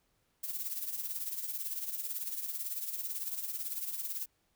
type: noise with tremolo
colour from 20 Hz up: violet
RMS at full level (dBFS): -35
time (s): 0.43-4.26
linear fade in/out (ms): 10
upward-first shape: triangle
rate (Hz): 18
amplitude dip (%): 70
effects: pink hiss -75 dBFS RMS until 4.55 s